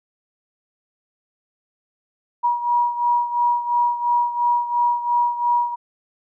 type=beating tone pair; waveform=sine; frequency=959 / 961.9 Hz; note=A#5 / B5; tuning=+49 / -46 cents; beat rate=2.9 Hz; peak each=-18 / -23 dBFS; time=2.43-5.76 s; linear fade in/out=20 ms; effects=none